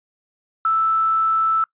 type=tone with quantisation; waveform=sine; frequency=1318.5 Hz; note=E6; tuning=in tune; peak=-15 dBFS; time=0.65-1.64 s; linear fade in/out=2 ms; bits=7; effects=noise-tail reverb RT60 0.1 s tail -24 dB re dry + resampled to 8000 Hz